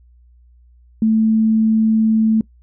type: tone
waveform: sine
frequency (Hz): 220.4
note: A3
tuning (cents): +3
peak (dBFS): -11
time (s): 1.02-2.41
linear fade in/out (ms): 2
effects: noise-tail reverb RT60 0.1 s tail -21 dB re dry + added 60 Hz sine -46 dBFS peak until 2.62 s

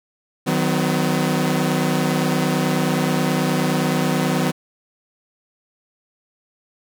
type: chord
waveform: sawtooth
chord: B major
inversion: first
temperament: equal with one note detuned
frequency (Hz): 155.56 / 185 / 253.2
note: D#3 / F#3 / B3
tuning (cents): 0 / 0 / +43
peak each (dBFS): -18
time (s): 0.46-4.52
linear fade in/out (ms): 20
effects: none

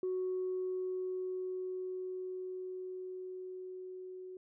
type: tone with level ramp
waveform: sine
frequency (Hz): 370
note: F#4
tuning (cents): 0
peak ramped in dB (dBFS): -31 to -44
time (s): 0.03-4.37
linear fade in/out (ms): 2
effects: tanh soft clip ceiling -29 dBFS

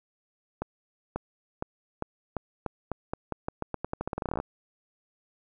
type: accelerating click train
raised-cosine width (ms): 1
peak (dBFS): -16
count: 27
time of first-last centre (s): 0.62-4.401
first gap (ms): 540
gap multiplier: 0.86
effects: none

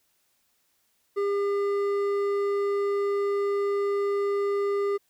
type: tone with hard clipping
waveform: sine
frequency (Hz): 402.5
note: G4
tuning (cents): +46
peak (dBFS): -25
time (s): 1.16-4.98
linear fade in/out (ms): 20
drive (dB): 8
effects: white hiss -70 dBFS RMS until 5.09 s

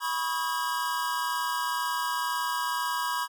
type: tone cluster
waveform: square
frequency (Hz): 981 / 1103 / 1259 / 1623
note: B5 / C#6 / D#6 / G#6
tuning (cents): -12 / -9 / +20 / -40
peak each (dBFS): -31 / -34 / -38 / -35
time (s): 0-3.28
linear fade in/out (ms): 50
effects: none

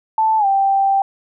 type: tone with pitch glide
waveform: sine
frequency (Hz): 880 to 784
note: A5 to G5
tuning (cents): 0 to 0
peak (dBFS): -12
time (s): 0.18-1.02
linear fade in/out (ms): 2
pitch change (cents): -200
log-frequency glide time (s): 0.38-0.46
effects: none

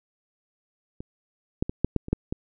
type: clicks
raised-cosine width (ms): 3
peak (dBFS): -23 / -10 / -16 / -7 / -9 / -23 / -8 / -15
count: 8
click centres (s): 1.005 / 1.625 / 1.695 / 1.846 / 1.963 / 2.084 / 2.13 / 2.325
effects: none

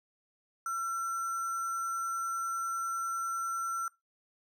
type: tone with sample-and-hold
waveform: sine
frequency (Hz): 1355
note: E6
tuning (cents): +47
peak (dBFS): -31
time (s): 0.66-3.88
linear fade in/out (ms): 2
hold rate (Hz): 7350
effects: noise-tail reverb RT60 0.2 s tail -22 dB re dry + low-pass 12000 Hz 12 dB/octave

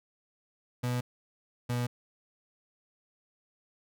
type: tone pair in turn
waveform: 35% pulse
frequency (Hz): 123.47 / 121.77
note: B2 / B2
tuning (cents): 0 / -24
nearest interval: unison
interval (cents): 24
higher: first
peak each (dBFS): -27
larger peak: neither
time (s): 0.83-1.01 / 1.69-1.87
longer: neither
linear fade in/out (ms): 10
effects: none

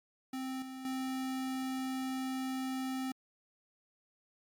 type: tone with level steps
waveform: square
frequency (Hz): 261.6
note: C4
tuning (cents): 0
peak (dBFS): -37 / -43 / -35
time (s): 0.33-3.12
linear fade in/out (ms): 5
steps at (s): 0.62 / 0.85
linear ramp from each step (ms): 2
effects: MP3 96 kbps

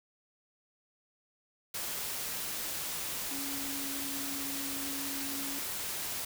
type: tone in noise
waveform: sine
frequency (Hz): 277.2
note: C#4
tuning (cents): 0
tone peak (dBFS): -41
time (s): 3.31-5.59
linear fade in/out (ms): 5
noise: white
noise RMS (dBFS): -37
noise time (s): 1.74-6.25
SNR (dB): -7
effects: none

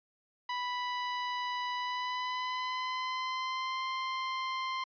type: tone with pitch glide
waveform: sawtooth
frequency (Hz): 987.8 to 1045.9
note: B5 to C6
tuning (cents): 0 to -1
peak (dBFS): -29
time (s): 0.49-4.84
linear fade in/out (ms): 5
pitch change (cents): +99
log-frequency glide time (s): 1.75-3.85
effects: resampled to 11025 Hz

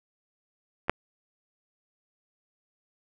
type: clicks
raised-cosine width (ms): 0.5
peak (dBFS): -29 / -6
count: 2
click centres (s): 0.883 / 0.896
effects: none

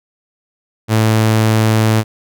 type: tone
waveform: sawtooth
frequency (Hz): 110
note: A2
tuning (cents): 0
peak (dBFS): -6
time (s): 0.88-2.04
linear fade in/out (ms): 50
effects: none

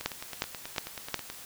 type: two click trains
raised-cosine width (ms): 0.2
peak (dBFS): -20 / -10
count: 13 / 4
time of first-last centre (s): 0.01-1.3 / 0.06-1.143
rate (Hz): 9.3 / 2.77
effects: white hiss -46 dBFS RMS until 1.45 s

